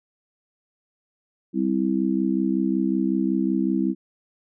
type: chord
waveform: sine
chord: C major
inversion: second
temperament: just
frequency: 196.22 / 261.6 / 327 Hz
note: G3 / C4 / E4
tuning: +2 / 0 / -14 cents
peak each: -24 dBFS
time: 1.53-3.95 s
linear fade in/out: 50 ms
effects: none